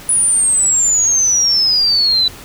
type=exponential sweep; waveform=sine; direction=down; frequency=9956 to 3951 Hz; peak=-10 dBFS; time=0.09-2.28 s; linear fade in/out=2 ms; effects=pink hiss -35 dBFS RMS until 2.44 s